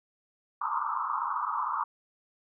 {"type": "band-pass noise", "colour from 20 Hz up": "white", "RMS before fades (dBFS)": -31, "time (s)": [0.61, 1.84], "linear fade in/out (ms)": 5, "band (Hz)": [890, 1300], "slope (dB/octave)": 96, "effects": []}